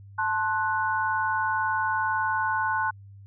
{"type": "chord", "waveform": "sine", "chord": "F# diminished", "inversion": "first", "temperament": "equal with one note detuned", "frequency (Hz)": [880, 1058.1, 1480], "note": ["A5", "C6", "F#6"], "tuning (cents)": [0, 19, 0], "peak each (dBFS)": [-27, -29, -27], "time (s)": [0.18, 2.91], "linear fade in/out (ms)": 10, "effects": ["added 99 Hz sine -44 dBFS peak until 3.26 s"]}